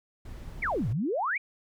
brown noise, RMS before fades -41 dBFS, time 0.25-0.93 s, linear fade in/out 5 ms
sine exponential two-way sweep, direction down then up, 2443 to 96.7 to 2443 Hz, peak -26 dBFS, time 0.62-1.38 s, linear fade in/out 10 ms, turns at 0.89 s
effects none

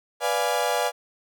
35% pulse chord, B diminished seventh, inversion none, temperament equal, 493.9 / 587.3 / 698.5 / 830.6 Hz, B4 / D5 / F5 / Ab5, 0 / 0 / 0 / 0 cents, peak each -26 dBFS, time 0.2-0.92 s, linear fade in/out 50 ms, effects none

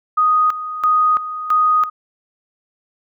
sine tone with tremolo, 1244.5 Hz, D#6, in tune, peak -11 dBFS, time 0.17-1.9 s, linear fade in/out 10 ms, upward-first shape square, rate 1.5 Hz, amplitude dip 75%, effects none

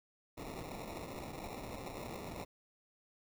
white noise with sample-and-hold, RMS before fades -45 dBFS, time 0.37-2.45 s, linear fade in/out 10 ms, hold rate 1575 Hz, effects none

